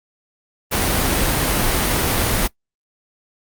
pink noise, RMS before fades -18 dBFS, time 0.71-2.48 s, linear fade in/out 20 ms, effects noise-tail reverb RT60 0.1 s tail -21 dB re dry + Opus 32 kbps

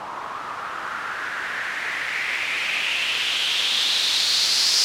blue noise with low-pass filter sweep, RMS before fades -24 dBFS, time 0-4.84 s, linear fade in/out 0 ms, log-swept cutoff 1000 to 5000 Hz, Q 3.7, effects none

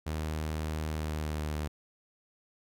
sawtooth tone with pitch glide, 77.78 to 75.74 Hz, D#2 to D#2, 0 to -46 cents, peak -28 dBFS, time 0.06-1.68 s, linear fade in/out 10 ms, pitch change -46 cents, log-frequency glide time 0.89-1.57 s, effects none

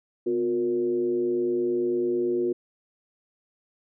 sine tone with frequency modulation, 359.1 Hz, F4, 48 cents sharp, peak -22 dBFS, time 0.26-2.53 s, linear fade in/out 10 ms, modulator 109 Hz, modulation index 0.63, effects none

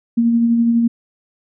sine tone with tremolo, 233.1 Hz, A#3, in tune, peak -10 dBFS, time 0.17-0.88 s, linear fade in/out 10 ms, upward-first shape sine, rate 12 Hz, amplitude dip 30%, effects none

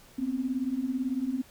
sine beating tone pair, 246.9 / 264.9 Hz, B3 / C4, 0 / +22 cents, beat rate 18 Hz, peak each -32 / -29 dBFS, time 0.18-1.42 s, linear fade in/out 10 ms, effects pink hiss -55 dBFS RMS until 1.5 s

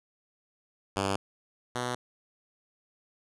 5% pulse tone pair in turn, 98 / 123.47 Hz, G2 / B2, 0 / 0 cents, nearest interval major third, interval 400 cents, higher second, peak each -16 / -19 dBFS, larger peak first, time 0.96-1.16 / 1.75-1.95 s, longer neither, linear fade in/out 5 ms, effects resampled to 24000 Hz

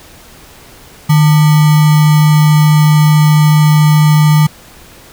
sine tone with sample-and-hold, 152.3 Hz, D#3, 37 cents flat, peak -4 dBFS, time 1.09-4.47 s, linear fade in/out 10 ms, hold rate 1050 Hz, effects pink hiss -38 dBFS RMS until 5.12 s

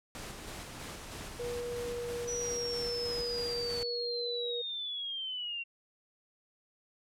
pink noise with tremolo, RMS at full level -43 dBFS, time 0.15-3.83 s, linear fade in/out 0 ms, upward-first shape square, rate 3.1 Hz, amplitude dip 25%
sine tone with pitch glide, 482 to 478.1 Hz, B4 to A#4, -42 to +44 cents, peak -35 dBFS, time 1.39-4.62 s, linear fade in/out 10 ms, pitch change -14 cents, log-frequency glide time 1.63-2.26 s
sine linear sweep, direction down, 5920 to 2731 Hz, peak -35 dBFS, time 2.27-5.64 s, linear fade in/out 20 ms
effects low-pass 11000 Hz 12 dB/octave

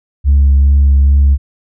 sine tone with vibrato, 69.6 Hz, C#2, 8 cents sharp, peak -3 dBFS, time 0.24-1.38 s, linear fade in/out 50 ms, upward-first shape triangle, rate 2.4 Hz, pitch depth 22 cents each way, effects tanh soft clip ceiling -3 dBFS

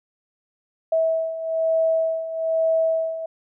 sine beating tone pair, 648 / 649.1 Hz, E5 / E5, -30 / -27 cents, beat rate 1.1 Hz, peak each -25 / -20 dBFS, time 0.92-3.26 s, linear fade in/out 5 ms, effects none

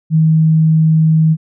sine tone, 158.8 Hz, D#3, 36 cents sharp, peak -7 dBFS, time 0.1-1.37 s, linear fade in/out 50 ms, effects none

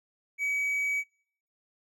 triangle tone, 2273 Hz, C#7, 43 cents sharp, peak -25 dBFS, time 0.38-1.04 s, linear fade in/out 50 ms, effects noise-tail reverb RT60 0.6 s tail -25 dB re dry

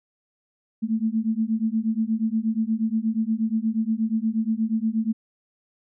sine beating tone pair, 217.8 / 226.2 Hz, A3 / A3, -17 / +48 cents, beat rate 8.4 Hz, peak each -24 dBFS, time 0.82-5.13 s, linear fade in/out 20 ms, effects none

